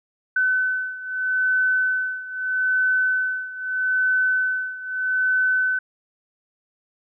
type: beating tone pair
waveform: sine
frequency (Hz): 1513 / 1513.79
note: F#6 / F#6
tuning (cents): +38 / +39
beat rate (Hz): 0.79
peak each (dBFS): -21 / -24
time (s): 0.36-5.79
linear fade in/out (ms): 5
effects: none